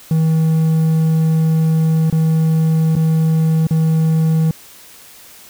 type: tone with dropouts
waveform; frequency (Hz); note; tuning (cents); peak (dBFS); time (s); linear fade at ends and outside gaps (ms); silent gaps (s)
triangle; 160; D#3; +49; -9; 0.11-4.51; 2; 2.1-2.125 / 2.954-2.964 / 3.669-3.708
effects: white hiss -41 dBFS RMS until 5.49 s